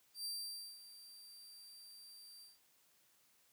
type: tone with ADSR envelope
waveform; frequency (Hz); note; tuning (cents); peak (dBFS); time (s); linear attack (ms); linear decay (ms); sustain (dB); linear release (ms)
sawtooth; 4699; D8; 0; -37; 0.14-2.59; 110; 530; -15; 170
effects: white hiss -72 dBFS RMS until 3.52 s + high-pass 80 Hz 12 dB/octave